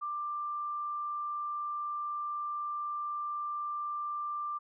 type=tone; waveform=sine; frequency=1184 Hz; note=D6; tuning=14 cents sharp; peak=-33 dBFS; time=0.01-4.59 s; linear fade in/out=20 ms; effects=none